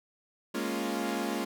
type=chord; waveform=sawtooth; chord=Bb minor seventh; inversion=third; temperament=equal; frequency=207.7 / 233.1 / 277.2 / 349.2 Hz; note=Ab3 / Bb3 / Db4 / F4; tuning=0 / 0 / 0 / 0 cents; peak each=-32 dBFS; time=0.54-1.45 s; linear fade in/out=10 ms; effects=none